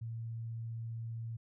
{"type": "tone", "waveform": "sine", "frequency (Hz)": 114.4, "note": "A#2", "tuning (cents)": -32, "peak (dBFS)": -38, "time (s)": [0.01, 1.37], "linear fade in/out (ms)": 10, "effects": []}